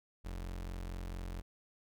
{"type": "tone", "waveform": "35% pulse", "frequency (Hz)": 44.39, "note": "F1", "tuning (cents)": 29, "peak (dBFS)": -38, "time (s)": [0.24, 1.42], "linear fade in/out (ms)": 20, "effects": []}